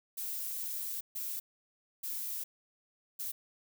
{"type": "noise bursts at uneven times", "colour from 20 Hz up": "violet", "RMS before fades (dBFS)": -38, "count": 4, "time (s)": [[0.17, 1.01], [1.15, 1.4], [2.03, 2.44], [3.19, 3.32]], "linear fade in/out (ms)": 10, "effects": []}